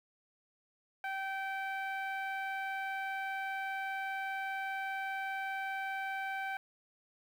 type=tone with low-pass filter; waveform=sawtooth; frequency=775 Hz; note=G5; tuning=20 cents flat; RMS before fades=-38 dBFS; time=1.04-6.57 s; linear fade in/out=2 ms; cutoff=2000 Hz; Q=2.7; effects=10-bit